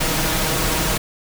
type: noise with comb filter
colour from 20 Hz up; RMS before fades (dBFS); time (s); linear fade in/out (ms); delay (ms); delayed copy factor
pink; -20; 0-0.98; 10; 6.3; +0.55
effects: none